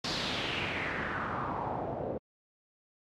pink noise with low-pass filter sweep, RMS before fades -34 dBFS, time 0.04-2.18 s, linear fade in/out 5 ms, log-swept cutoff 4800 to 530 Hz, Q 3.3, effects high-pass 100 Hz 12 dB/octave + AAC 64 kbps

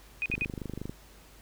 sine tone bursts, 2489 Hz, D#7, in tune, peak -27 dBFS, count 3, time 0.22-0.448 s, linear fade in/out 0 ms, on 38 ms, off 57 ms
click train, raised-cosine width 3 ms, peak -23 dBFS, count 16, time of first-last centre 0.3-0.895 s, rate 25.2 Hz
effects added 50 Hz sine -54 dBFS peak until 1.41 s + pink hiss -56 dBFS RMS until 1.41 s

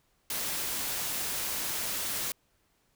white noise, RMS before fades -33 dBFS, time 0.3-2.32 s, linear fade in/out 2 ms, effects pink hiss -71 dBFS RMS until 2.95 s

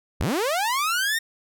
sawtooth linear sweep, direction up, 36.71 to 1864.7 Hz, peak -18 dBFS, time 0.2-1.19 s, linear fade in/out 10 ms, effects none

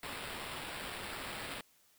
blue noise with sample-and-hold, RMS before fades -43 dBFS, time 0.03-1.61 s, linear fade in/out 2 ms, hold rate 6300 Hz, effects white hiss -68 dBFS RMS until 1.98 s

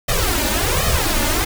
pink noise with flanger, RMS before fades -18 dBFS, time 0.08-1.45 s, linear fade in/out 10 ms, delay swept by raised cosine 1.6 to 3.4 ms, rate 1.3 Hz, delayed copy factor +1, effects none

